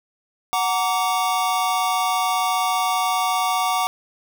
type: chord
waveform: square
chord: Gb augmented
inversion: none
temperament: just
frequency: 740 / 925 / 1156.2 Hz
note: Gb5 / Bb5 / D6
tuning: 0 / -14 / -27 cents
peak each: -23 / -26 / -24 dBFS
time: 0.53-3.87 s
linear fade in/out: 0 ms
effects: none